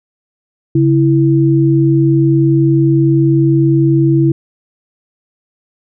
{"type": "tone pair together", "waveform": "sine", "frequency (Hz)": [138.8, 329.6], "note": ["C#3", "E4"], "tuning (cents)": [3, 0], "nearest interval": "octave + minor third", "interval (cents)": 1497, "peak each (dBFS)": -10, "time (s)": [0.75, 4.32], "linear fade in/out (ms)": 5, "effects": []}